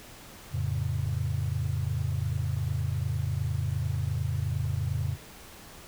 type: chord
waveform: sine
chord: F augmented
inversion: none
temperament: equal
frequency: 87.31 / 110 / 138.59 Hz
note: F2 / A2 / C#3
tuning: 0 / 0 / 0 cents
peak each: -31 dBFS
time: 0.51-5.17 s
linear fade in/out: 50 ms
effects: pink hiss -48 dBFS RMS until 5.87 s